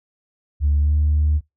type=tone with pitch glide; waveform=sine; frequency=72.8 to 75.11 Hz; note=D2 to D2; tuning=-15 to +39 cents; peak=-13 dBFS; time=0.6-1.41 s; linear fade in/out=50 ms; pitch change=+54 cents; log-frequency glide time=0.79-0.94 s; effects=noise-tail reverb RT60 0.2 s tail -25 dB re dry + tanh soft clip ceiling -11 dBFS